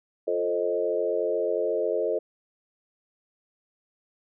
sine chord, F dominant seventh, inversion none, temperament equal with one note detuned, 349.2 / 440 / 528.4 / 622.3 Hz, F4 / A4 / C5 / Eb5, 0 / 0 / +17 / 0 cents, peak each -32 / -27 / -29 / -29 dBFS, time 0.27-2.19 s, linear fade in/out 10 ms, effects none

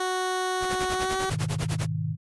15% pulse tone with pitch glide, 370 to 380 Hz, F#4 to F#4, 0 to +46 cents, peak -19 dBFS, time 0-1.3 s, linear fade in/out 5 ms, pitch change +46 cents, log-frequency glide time 0.93-1.18 s
pink noise with tremolo, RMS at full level -31 dBFS, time 0.6-1.89 s, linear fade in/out 50 ms, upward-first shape sine, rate 10 Hz, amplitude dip 100%
sine chord, G# minor, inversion none, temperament just, 103.83 / 124.59 / 155.74 Hz, G#2 / B2 / D#3, 0 / +16 / +2 cents, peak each -31 / -33 / -28 dBFS, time 1.28-2.17 s, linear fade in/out 50 ms
effects resampled to 24000 Hz

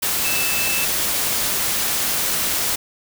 sine tone in noise, 2636 Hz, E7, 1 cent flat, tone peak -24 dBFS, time 0.24-0.85 s, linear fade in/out 10 ms, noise white, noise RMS -21 dBFS, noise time 0.02-2.76 s, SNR -6 dB, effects none

